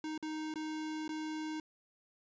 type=tone with dropouts; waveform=square; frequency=311.1 Hz; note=D#4; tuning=in tune; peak=-38 dBFS; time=0.04-1.6 s; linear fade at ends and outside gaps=2 ms; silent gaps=0.178-0.226 / 0.54-0.557 / 1.079-1.091 s; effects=resampled to 16000 Hz